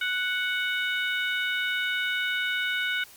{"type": "harmonic tone", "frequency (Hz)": 740, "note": "F#5", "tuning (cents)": 0, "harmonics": [2, 3, 4, 5], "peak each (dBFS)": [-27, -31, -33, -35], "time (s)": [0.01, 3.04], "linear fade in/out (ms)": 5, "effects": ["white hiss -50 dBFS RMS until 3.16 s", "MP3 96 kbps"]}